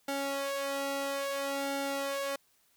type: tone with flanger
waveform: sawtooth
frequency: 277.2 Hz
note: C#4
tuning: in tune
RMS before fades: -34 dBFS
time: 0.08-2.36 s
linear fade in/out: 5 ms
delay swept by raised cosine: 1.4 to 2.1 ms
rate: 0.6 Hz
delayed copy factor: +0.95
effects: white hiss -69 dBFS RMS until 2.76 s